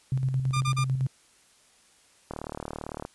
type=tone with tremolo; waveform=sine; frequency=131.4 Hz; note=C3; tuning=8 cents sharp; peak=-22 dBFS; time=0.12-1.07 s; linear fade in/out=2 ms; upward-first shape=square; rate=9 Hz; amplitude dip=45%
type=tone bursts; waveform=sawtooth; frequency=1200 Hz; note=D6; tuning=37 cents sharp; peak=-24 dBFS; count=3; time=0.53-0.843 s; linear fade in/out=10 ms; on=79 ms; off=38 ms
type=click train; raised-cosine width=1 ms; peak=-20 dBFS; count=29; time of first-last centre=2.31-3.051 s; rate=37.8 Hz
effects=white hiss -60 dBFS RMS until 3.14 s + resampled to 24000 Hz